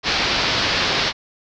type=low-pass noise; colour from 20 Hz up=white; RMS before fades=-20 dBFS; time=0.03-1.13 s; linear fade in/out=50 ms; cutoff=5100 Hz; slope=48 dB/octave; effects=none